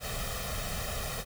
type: noise with comb filter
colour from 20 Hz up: pink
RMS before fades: -35 dBFS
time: 0-1.25 s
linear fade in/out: 50 ms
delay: 1.6 ms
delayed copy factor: +0.8
effects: none